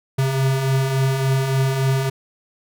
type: beating tone pair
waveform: square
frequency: 130.81 / 134.31 Hz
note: C3 / C3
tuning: 0 / +46 cents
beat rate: 3.5 Hz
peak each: -27 / -18 dBFS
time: 0.18-2.1 s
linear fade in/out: 10 ms
effects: none